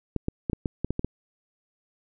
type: clicks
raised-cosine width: 3 ms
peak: -13 dBFS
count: 9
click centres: 0.163 / 0.284 / 0.498 / 0.532 / 0.658 / 0.846 / 0.906 / 0.994 / 1.046 s
effects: none